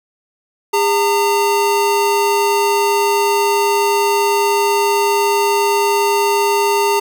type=tone pair together; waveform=square; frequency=405.4 / 910 Hz; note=G#4 / A#5; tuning=-42 / -42 cents; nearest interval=octave + major second; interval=1400 cents; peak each=-16 dBFS; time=0.73-7 s; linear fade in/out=10 ms; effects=none